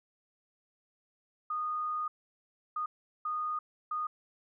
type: tone bursts at uneven times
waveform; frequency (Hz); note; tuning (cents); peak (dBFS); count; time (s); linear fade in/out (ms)
sine; 1232; D#6; -17; -31; 4; 1.5-2.08 / 2.76-2.86 / 3.25-3.59 / 3.91-4.07; 5
effects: none